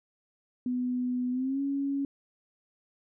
sine tone with pitch glide, 249.1 to 278 Hz, B3 to C#4, +15 to +5 cents, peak -27 dBFS, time 0.66-2.05 s, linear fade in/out 2 ms, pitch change +190 cents, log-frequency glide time 1.31-1.61 s, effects none

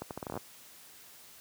accelerating click train, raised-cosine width 1 ms, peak -23 dBFS, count 11, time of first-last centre 0.02-0.375 s, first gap 88 ms, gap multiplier 0.77, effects white hiss -54 dBFS RMS until 1.4 s + high-pass 80 Hz 12 dB/octave

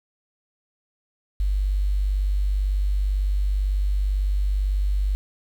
sine tone with quantisation, 49 Hz, G1, in tune, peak -19 dBFS, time 1.4-5.15 s, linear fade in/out 0 ms, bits 8, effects none

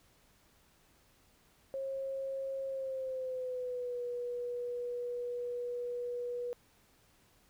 sine tone with pitch glide, 539 to 485.8 Hz, C#5 to B4, -49 to -29 cents, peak -35 dBFS, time 1.74-6.53 s, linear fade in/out 0 ms, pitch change -180 cents, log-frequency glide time 2.67-4.02 s, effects pink hiss -67 dBFS RMS until 7.49 s

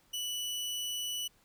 sawtooth tone, 2960 Hz, F#7, in tune, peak -31 dBFS, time 0.13-1.28 s, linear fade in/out 10 ms, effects pink hiss -67 dBFS RMS until 1.44 s

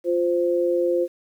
sine tone pair together, 350.1 / 520.2 Hz, F4 / C5, +4 / -10 cents, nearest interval perfect fifth, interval 686 cents, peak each -21 dBFS, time 0.04-1.08 s, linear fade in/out 50 ms, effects 9-bit

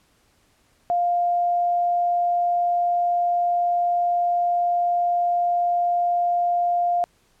sine tone, 701 Hz, F5, 6 cents sharp, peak -18 dBFS, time 0.9-7.04 s, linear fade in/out 0 ms, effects pink hiss -62 dBFS RMS until 7.4 s + low-pass 12000 Hz 12 dB/octave

